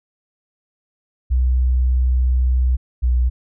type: tone pair in turn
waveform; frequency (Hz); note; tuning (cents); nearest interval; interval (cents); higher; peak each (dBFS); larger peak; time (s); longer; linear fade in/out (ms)
sine; 63 / 61.53; B1 / B1; +35 / -6; unison; 41; first; -13; neither; 1.3-2.77 / 3.02-3.3; first; 20
effects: none